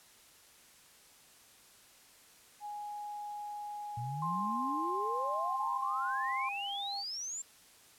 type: tone with pitch glide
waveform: sine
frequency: 830.6 to 800.9 Hz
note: G#5 to G5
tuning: 0 to +37 cents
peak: -39 dBFS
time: 2.6-7.04 s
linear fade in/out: 50 ms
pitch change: -63 cents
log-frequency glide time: 4.48-5.95 s
type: exponential sweep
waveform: sine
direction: up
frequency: 115.6 to 7459 Hz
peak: -37 dBFS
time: 3.97-7.42 s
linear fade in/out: 5 ms
type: tone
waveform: sine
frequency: 1053 Hz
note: C6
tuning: 11 cents sharp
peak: -33 dBFS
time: 4.22-6.49 s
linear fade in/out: 5 ms
effects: white hiss -60 dBFS RMS until 7.98 s + low-pass 12000 Hz 12 dB/octave